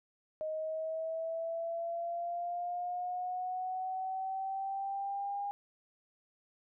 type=linear sweep; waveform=sine; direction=up; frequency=622.3 to 810 Hz; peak=-34 dBFS; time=0.41-5.51 s; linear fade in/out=0 ms; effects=none